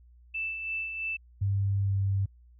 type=tone with tremolo; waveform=sine; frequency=2646 Hz; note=E7; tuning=6 cents sharp; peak=-29 dBFS; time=0.34-1.17 s; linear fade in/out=10 ms; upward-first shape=sine; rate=3 Hz; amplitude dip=45%
type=tone with pitch glide; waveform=sine; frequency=99 to 97.98 Hz; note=G2 to G2; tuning=+18 to 0 cents; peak=-24 dBFS; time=1.41-2.26 s; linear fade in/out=10 ms; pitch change=-18 cents; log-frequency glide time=1.83-1.94 s
effects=added 60 Hz sine -53 dBFS peak until 2.59 s